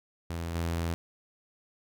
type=tone with level steps; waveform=sawtooth; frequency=83.9 Hz; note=E2; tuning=31 cents sharp; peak=-29 / -25 dBFS; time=0.3-0.94 s; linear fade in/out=0 ms; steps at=0.55 s; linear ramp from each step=2 ms; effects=none

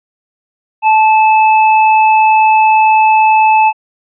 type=tone; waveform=square; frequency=871 Hz; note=A5; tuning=18 cents flat; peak=-6 dBFS; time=0.82-3.73 s; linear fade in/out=50 ms; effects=resampled to 8000 Hz

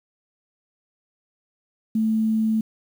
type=tone with quantisation; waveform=sine; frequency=220 Hz; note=A3; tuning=in tune; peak=-18 dBFS; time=1.95-2.61 s; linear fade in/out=5 ms; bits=8; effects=none

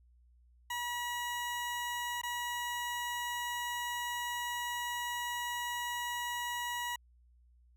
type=tone with dropouts; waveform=20% pulse; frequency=965 Hz; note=B5; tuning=40 cents flat; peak=-30 dBFS; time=0.7-6.96 s; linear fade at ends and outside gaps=5 ms; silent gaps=2.216-2.233 s; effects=added 60 Hz sine -61 dBFS peak until 7.76 s

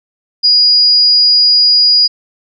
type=tone; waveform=sine; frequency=4890 Hz; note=D#8; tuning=31 cents flat; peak=-5 dBFS; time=0.43-2.08 s; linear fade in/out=20 ms; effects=none

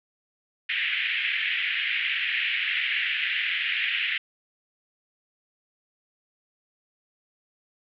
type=band-pass noise; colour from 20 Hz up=pink; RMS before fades=-27 dBFS; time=0.69-4.18 s; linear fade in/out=5 ms; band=1800 to 3100 Hz; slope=48 dB/octave; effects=none

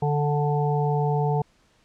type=harmonic tone; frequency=146.83 Hz; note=D3; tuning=in tune; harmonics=1 / 3 / 5 / 6; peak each=-22 / -27 / -29 / -30 dBFS; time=0.02-1.42 s; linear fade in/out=5 ms; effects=pink hiss -62 dBFS RMS until 1.84 s + low-pass 7000 Hz 12 dB/octave

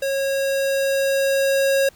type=tone with level ramp; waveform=square; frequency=546 Hz; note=C#5; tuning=26 cents flat; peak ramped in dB=-21 to -16 dBFS; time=0.02-1.89 s; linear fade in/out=5 ms; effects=pink hiss -52 dBFS RMS until 1.95 s

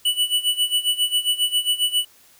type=tone with tremolo; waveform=square; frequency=2960 Hz; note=F#7; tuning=in tune; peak=-16 dBFS; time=0.05-2.05 s; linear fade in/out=5 ms; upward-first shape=sine; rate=7.4 Hz; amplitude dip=85%; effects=white hiss -53 dBFS RMS until 2.39 s

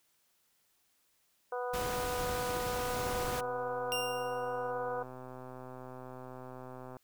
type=harmonic tone; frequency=246.9 Hz; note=B3; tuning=in tune; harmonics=2 / 3 / 4 / 5 / 6; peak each=-36 / -40 / -42 / -44 / -46 dBFS; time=1.52-5.03 s; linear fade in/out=5 ms
type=noise; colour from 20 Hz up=pink; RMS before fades=-39 dBFS; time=1.73-3.41 s; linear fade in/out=10 ms
type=click train; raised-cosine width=1 ms; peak=-33 dBFS; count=514; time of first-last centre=2.96-6.968 s; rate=128 Hz
type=tone with exponential decay; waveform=sawtooth; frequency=2794 Hz; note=F7; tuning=in tune; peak=-28 dBFS; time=3.92-4.71 s; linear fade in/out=0 ms; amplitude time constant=170 ms
effects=white hiss -73 dBFS RMS until 7.03 s

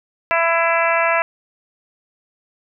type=harmonic tone with a mistuned harmonic; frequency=333.3 Hz; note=E4; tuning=19 cents sharp; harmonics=2 / 3 / 4 / 5 / 6 / 7 / 8; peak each=-19 / -21 / -22 / -23 / -24 / -24 / -25 dBFS; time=0.31-1.22 s; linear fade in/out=0 ms; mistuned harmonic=6; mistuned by=+16 cents; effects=none

